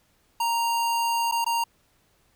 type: tone with dropouts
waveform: square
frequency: 931 Hz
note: A#5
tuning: 2 cents flat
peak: -23 dBFS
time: 0.4-1.64 s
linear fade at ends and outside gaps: 5 ms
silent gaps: 1.314-1.321 / 1.445-1.463 s
effects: pink hiss -65 dBFS RMS until 2.35 s